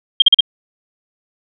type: tone bursts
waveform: sine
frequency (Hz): 3207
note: G7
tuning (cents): +39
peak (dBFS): -3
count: 4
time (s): 0.2-0.407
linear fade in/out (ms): 5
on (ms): 21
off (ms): 41
effects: none